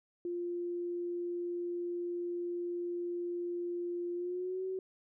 sine tone with pitch glide, 349.2 to 376.4 Hz, F4 to F#4, 0 to +30 cents, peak -34 dBFS, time 0.25-4.79 s, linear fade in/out 2 ms, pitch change +130 cents, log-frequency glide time 4.15-4.64 s, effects none

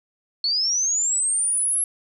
sine linear sweep, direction up, 4312 to 11175 Hz, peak -19 dBFS, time 0.44-1.84 s, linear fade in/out 2 ms, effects none

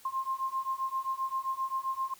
sine beating tone pair, 1056 / 1063.6 Hz, C6 / C6, +16 / +28 cents, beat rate 7.6 Hz, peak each -34 / -33 dBFS, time 0.05-2.14 s, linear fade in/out 5 ms, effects white hiss -57 dBFS RMS until 2.19 s

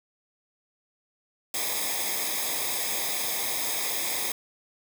white noise with comb filter, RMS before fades -29 dBFS, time 1.54-4.32 s, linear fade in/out 2 ms, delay 0.69 ms, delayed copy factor -0.8, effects none

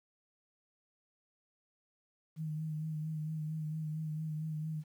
sine tone with vibrato, 155.8 Hz, D#3, 3 cents sharp, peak -35 dBFS, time 2.36-4.84 s, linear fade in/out 50 ms, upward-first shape sine, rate 4.4 Hz, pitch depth 31 cents each way, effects 11-bit

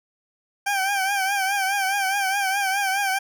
20% pulse tone with vibrato, 784 Hz, G5, in tune, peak -16 dBFS, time 0.66-3.19 s, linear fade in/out 10 ms, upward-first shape triangle, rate 4.8 Hz, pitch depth 79 cents each way, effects none

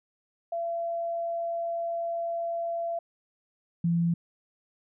sine tone pair in turn, 677 / 169.62 Hz, E5 / E3, +46 / +50 cents, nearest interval 2 octaves, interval 2396 cents, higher first, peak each -28 / -22 dBFS, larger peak second, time 0.52-2.99 / 3.84-4.14 s, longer first, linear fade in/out 5 ms, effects none

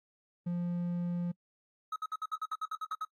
triangle tone, 174.61 Hz, F3, in tune, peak -29 dBFS, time 0.46-1.32 s, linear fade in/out 10 ms
triangle tone bursts, 1276 Hz, D#6, 43 cents sharp, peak -31 dBFS, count 12, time 1.92-3.05 s, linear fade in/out 5 ms, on 41 ms, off 58 ms
effects noise-tail reverb RT60 0.1 s tail -26 dB re dry + AAC 48 kbps

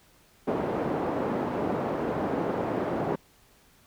pink band-pass noise, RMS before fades -29 dBFS, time 0.47-3.16 s, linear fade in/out 10 ms, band 230 to 750 Hz, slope 12 dB/octave, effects pink hiss -60 dBFS RMS until 3.86 s

